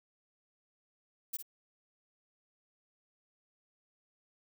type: noise with echo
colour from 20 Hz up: violet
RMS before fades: -36 dBFS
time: 1.33-1.37 s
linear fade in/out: 10 ms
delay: 56 ms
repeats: 1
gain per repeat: -8 dB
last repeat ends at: 1.426 s
effects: none